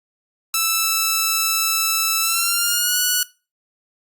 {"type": "tone with pitch glide", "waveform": "5% pulse", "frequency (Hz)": [1318.5, 1471.4], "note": ["E6", "F#6"], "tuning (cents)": [0, -10], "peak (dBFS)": -6, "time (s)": [0.54, 3.23], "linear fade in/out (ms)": 2, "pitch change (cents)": 190, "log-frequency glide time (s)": [2.21, 2.98], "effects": ["noise-tail reverb RT60 0.3 s tail -19 dB re dry", "Opus 48 kbps"]}